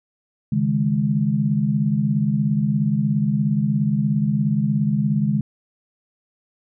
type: chord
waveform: sine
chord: C# suspended second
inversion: none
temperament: equal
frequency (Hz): 138.59 / 155.56 / 207.7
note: C#3 / D#3 / G#3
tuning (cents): 0 / 0 / 0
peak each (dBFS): -22 / -22 / -20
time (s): 0.52-5.41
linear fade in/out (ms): 5
effects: none